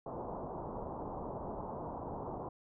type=low-pass noise; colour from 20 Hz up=white; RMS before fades=-42 dBFS; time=0.06-2.49 s; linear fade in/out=5 ms; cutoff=1000 Hz; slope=48 dB/octave; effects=none